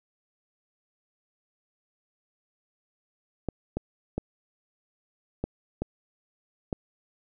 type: clicks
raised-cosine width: 2 ms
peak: -15 dBFS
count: 6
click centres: 3.487 / 3.77 / 4.18 / 5.44 / 5.82 / 6.728 s
effects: none